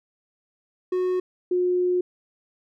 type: tone pair in turn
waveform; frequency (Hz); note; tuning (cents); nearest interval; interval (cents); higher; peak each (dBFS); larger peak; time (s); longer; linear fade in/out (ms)
triangle / sine; 366.1 / 360; F#4 / F#4; -18 / -47; unison; 29; first; -19; neither; 0.92-1.2 / 1.51-2.01; second; 5
effects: none